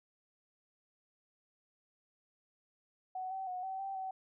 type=tone with pitch steps; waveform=sine; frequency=746 / 766 / 731 / 764 / 779 / 760 Hz; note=F#5 / G5 / F#5 / G5 / G5 / F#5; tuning=+14 / -40 / -21 / -45 / -11 / +46 cents; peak=-37 dBFS; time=3.15-4.11 s; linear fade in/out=5 ms; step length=160 ms; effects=none